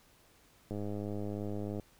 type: click train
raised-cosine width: 2 ms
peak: -26 dBFS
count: 113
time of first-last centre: 0.71-1.797 s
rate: 103 Hz
effects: pink hiss -64 dBFS RMS until 1.99 s